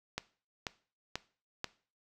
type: click train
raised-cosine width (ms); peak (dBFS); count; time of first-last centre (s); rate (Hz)
0.2; -17; 4; 0.18-1.643; 2.05
effects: noise-tail reverb RT60 0.4 s tail -18 dB re dry